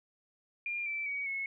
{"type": "tone with pitch steps", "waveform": "sine", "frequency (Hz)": [2403, 2329, 2258, 2188], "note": ["D7", "D7", "C#7", "C#7"], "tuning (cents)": [39, -15, 31, -23], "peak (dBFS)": -33, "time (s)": [0.66, 1.46], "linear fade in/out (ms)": 2, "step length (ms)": 200, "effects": []}